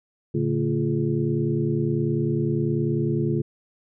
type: tone cluster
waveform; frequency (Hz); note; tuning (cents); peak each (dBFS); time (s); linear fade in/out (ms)
sine; 114.5 / 144.5 / 224.5 / 345 / 423.7; A#2 / D3 / A3 / F4 / G#4; -31 / -28 / +35 / -21 / +35; -30 / -24 / -28 / -26 / -31; 0.34-3.42; 10
effects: none